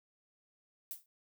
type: noise with exponential decay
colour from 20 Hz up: violet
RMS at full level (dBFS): -38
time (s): 0.91-1.06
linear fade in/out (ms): 1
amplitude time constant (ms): 31
effects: none